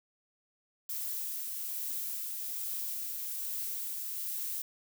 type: noise with tremolo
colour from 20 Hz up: violet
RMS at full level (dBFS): -36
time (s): 0.89-4.62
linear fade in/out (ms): 2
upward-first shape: triangle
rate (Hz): 1.2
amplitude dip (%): 25
effects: none